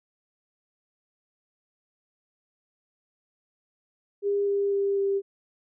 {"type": "tone with pitch steps", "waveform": "sine", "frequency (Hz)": [403.4, 400.6, 397.8, 395.1], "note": ["G4", "G4", "G4", "G4"], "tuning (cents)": [50, 38, 25, 14], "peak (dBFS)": -22, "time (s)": [4.22, 5.22], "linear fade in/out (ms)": 50, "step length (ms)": 250, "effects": []}